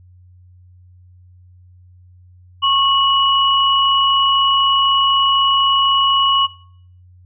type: tone pair together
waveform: sine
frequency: 1097 / 2929 Hz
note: C#6 / F#7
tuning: -18 / -18 cents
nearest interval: octave + perfect fourth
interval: 1700 cents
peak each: -15 dBFS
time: 2.62-6.47 s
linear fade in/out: 20 ms
effects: noise-tail reverb RT60 0.6 s tail -20 dB re dry + added 90 Hz sine -43 dBFS peak until 7.25 s